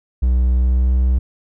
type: tone with pitch glide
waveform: triangle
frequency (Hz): 62.2 to 63.32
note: B1 to B1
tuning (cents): +13 to +44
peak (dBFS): -10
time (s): 0.22-1.19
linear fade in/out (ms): 10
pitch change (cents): +31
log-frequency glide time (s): 0.55-0.96
effects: none